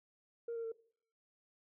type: tone with pitch steps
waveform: sine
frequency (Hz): 466.9 / 459.7 / 452.6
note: A#4 / A#4 / A4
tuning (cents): +3 / -24 / +49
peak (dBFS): -36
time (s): 0.48-0.72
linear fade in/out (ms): 5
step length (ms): 80
effects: noise-tail reverb RT60 0.5 s tail -19 dB re dry + tanh soft clip ceiling -35 dBFS